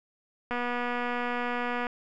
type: click train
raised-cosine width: 0.5 ms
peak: -17 dBFS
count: 331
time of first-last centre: 0.51-1.868 s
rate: 243 Hz
effects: none